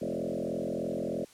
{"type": "tone with frequency modulation", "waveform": "sine", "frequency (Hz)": 392, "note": "G4", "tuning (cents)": 0, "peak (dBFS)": -30, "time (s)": [0.01, 1.25], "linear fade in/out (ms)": 10, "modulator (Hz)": 43.2, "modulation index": 5.2, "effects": ["white hiss -57 dBFS RMS until 1.33 s", "low-pass 10000 Hz 12 dB/octave"]}